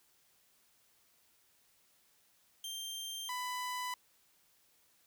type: tone pair in turn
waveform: sawtooth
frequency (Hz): 3165 / 996.9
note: G7 / B5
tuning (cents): +16 / +16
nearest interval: octave + minor sixth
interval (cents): 2000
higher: first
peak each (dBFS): -37 / -33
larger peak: second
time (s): 2.64-3.29 / 3.29-3.94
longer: neither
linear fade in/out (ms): 2
effects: white hiss -70 dBFS RMS until 5.06 s